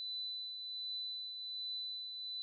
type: tone with tremolo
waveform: sine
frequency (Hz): 3997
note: B7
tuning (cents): +20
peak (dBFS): -38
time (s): 0-2.42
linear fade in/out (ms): 0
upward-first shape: triangle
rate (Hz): 1.3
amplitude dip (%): 45
effects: none